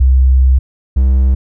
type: tone pair in turn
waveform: sine / triangle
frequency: 65 / 65.28 Hz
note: C2 / C2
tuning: -11 / -3 cents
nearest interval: unison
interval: 8 cents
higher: second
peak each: -5 dBFS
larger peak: neither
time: 0-0.59 / 0.96-1.35 s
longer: first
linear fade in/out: 10 ms
effects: none